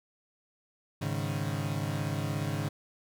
35% pulse chord, Ab suspended fourth, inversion none, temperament equal, 103.83 / 138.59 / 155.56 Hz, Ab2 / Db3 / Eb3, 0 / 0 / 0 cents, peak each -33 dBFS, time 1.01-2.69 s, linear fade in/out 10 ms, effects none

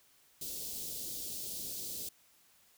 white band-stop noise, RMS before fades -41 dBFS, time 0.41-2.09 s, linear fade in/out 5 ms, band 530 to 3700 Hz, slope 24 dB/octave, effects white hiss -66 dBFS RMS until 2.77 s

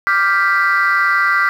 sine chord, G dominant seventh, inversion second, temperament equal, 1174.7 / 1396.9 / 1568 / 1975.5 Hz, D6 / F6 / G6 / B6, 0 / 0 / 0 / 0 cents, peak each -16 dBFS, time 0.07-1.49 s, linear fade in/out 0 ms, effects tanh soft clip ceiling -6 dBFS + 7-bit

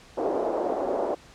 white band-pass noise, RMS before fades -27 dBFS, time 0.17-1.15 s, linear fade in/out 10 ms, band 320 to 690 Hz, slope 24 dB/octave, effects pink hiss -51 dBFS RMS until 1.34 s + low-pass 7000 Hz 12 dB/octave

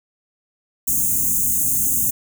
white band-stop noise, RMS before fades -19 dBFS, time 0.87-2.11 s, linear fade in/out 10 ms, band 300 to 6300 Hz, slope 96 dB/octave, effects none

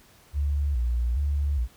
sine tone with vibrato, 65.41 Hz, C2, in tune, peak -22 dBFS, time 0.33-1.68 s, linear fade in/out 50 ms, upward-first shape square, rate 1.2 Hz, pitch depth 160 cents each way, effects pink hiss -56 dBFS RMS until 1.76 s

